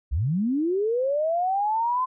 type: linear sweep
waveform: sine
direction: up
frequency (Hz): 54.6 to 1040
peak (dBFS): -21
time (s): 0.11-2.06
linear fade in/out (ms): 20
effects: none